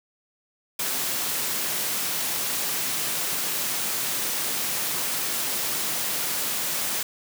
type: high-pass noise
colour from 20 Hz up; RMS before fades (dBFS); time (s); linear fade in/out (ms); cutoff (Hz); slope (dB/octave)
white; -27; 0.79-7.03; 5; 110; 24
effects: none